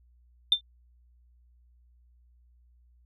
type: tone with exponential decay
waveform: sine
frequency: 3577 Hz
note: A7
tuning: 28 cents sharp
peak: -13 dBFS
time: 0.52-0.61 s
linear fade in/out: 2 ms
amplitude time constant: 18 ms
effects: tanh soft clip ceiling -11 dBFS + added 60 Hz sine -58 dBFS peak until 3.05 s